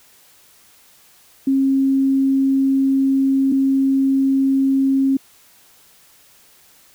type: tone pair in turn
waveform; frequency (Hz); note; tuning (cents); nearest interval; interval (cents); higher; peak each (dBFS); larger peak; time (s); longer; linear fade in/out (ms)
sine; 270 / 270; C#4 / C#4; -45 / -45; unison; 0; neither; -13; neither; 1.47-3.52 / 3.52-5.17; first; 5
effects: white hiss -51 dBFS RMS until 6.94 s